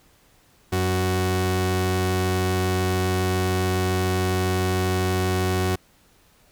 sawtooth tone pair together, 92.7 / 185.4 Hz, F#2 / F#3, +4 / +4 cents, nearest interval octave, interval 1200 cents, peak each -18 dBFS, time 0.72-5.76 s, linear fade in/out 10 ms, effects pink hiss -58 dBFS RMS until 6.51 s

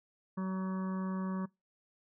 harmonic tone with a mistuned harmonic, 188.4 Hz, F#3, 32 cents sharp, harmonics 1 / 2 / 3 / 5 / 6 / 7 / 8 / 9, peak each -33 / -47 / -49 / -48 / -46 / -59 / -57 / -57 dBFS, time 0.37-1.46 s, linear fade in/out 10 ms, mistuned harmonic 7, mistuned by -29 cents, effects noise-tail reverb RT60 0.2 s tail -23 dB re dry

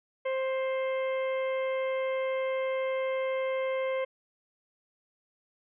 harmonic tone, 526 Hz, C5, 9 cents sharp, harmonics 1 / 2 / 3 / 4 / 5 / 6, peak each -28 / -39 / -47 / -39 / -50 / -50 dBFS, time 0.25-4.05 s, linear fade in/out 10 ms, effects none

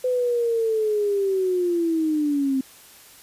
sine linear sweep, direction down, 508 to 261.6 Hz, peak -19 dBFS, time 0.04-2.61 s, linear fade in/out 5 ms, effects white hiss -48 dBFS RMS until 3.22 s + resampled to 32000 Hz

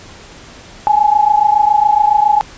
sine tone pair together, 826.8 / 854 Hz, G#5 / G#5, -8 / +48 cents, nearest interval minor second, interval 56 cents, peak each -11 dBFS, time 0.87-2.41 s, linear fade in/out 0 ms, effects pink hiss -37 dBFS RMS until 2.57 s + resampled to 16000 Hz

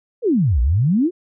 sine exponential two-way sweep, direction down then up, 523.3 to 56 to 380.9 Hz, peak -13 dBFS, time 0.22-1.11 s, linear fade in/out 50 ms, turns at 0.61 s, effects none

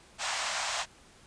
pink band-pass noise, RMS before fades -33 dBFS, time 0.18-0.86 s, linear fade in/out 50 ms, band 650 to 8400 Hz, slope 48 dB/octave, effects pink hiss -57 dBFS RMS until 1.26 s + resampled to 22050 Hz

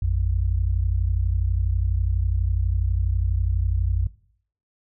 sine tone pair together, 56.35 / 88.5 Hz, A1 / F2, +42 / +23 cents, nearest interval minor sixth, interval 781 cents, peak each -22 dBFS, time 0.02-4.07 s, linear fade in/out 5 ms, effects noise-tail reverb RT60 0.6 s tail -19 dB re dry

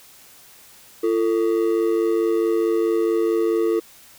triangle ring-modulated tone, 393.9 Hz, G4, 8 cents sharp, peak -12 dBFS, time 1.03-3.8 s, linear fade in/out 10 ms, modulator 52.3 Hz, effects white hiss -48 dBFS RMS until 4.18 s

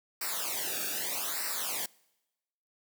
white noise with flanger, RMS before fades -34 dBFS, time 0.21-1.86 s, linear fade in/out 5 ms, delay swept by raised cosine 0.3 to 0.99 ms, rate 0.81 Hz, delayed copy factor -1, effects noise-tail reverb RT60 1.0 s tail -25 dB re dry

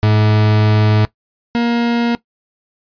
40% pulse tone pair in turn, 106.9 / 235.9 Hz, A2 / A#3, -49 / +21 cents, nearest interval octave + major second, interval 1370 cents, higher second, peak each -9 / -12 dBFS, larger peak first, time 0.03-1.05 / 1.55-2.15 s, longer first, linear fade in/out 0 ms, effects noise-tail reverb RT60 0.1 s tail -18 dB re dry + resampled to 11025 Hz

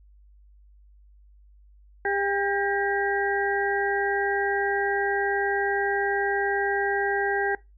harmonic tone with a mistuned harmonic, 399.9 Hz, G4, 35 cents sharp, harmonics 1 / 2 / 4 / 5, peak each -27 / -28 / -28 / -32 dBFS, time 2.05-7.55 s, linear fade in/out 2 ms, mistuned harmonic 5, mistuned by -78 cents, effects noise-tail reverb RT60 0.2 s tail -20 dB re dry + added 50 Hz sine -51 dBFS peak until 7.77 s

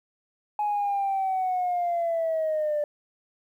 sine linear sweep, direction down, 841 to 587.3 Hz, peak -22 dBFS, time 0.59-2.84 s, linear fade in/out 2 ms, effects tanh soft clip ceiling -20 dBFS + 10-bit

